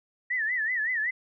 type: tone with vibrato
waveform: sine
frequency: 1864.7 Hz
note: A#6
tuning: in tune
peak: -25 dBFS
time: 0.3-1.11 s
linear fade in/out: 10 ms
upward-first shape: sine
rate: 5.3 Hz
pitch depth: 150 cents each way
effects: none